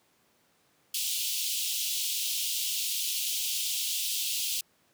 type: high-pass noise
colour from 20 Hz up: pink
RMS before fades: -31 dBFS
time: 0.94-4.61 s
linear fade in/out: 5 ms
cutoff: 2800 Hz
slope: 48 dB/octave
effects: pink hiss -67 dBFS RMS until 4.93 s + high-pass 150 Hz 12 dB/octave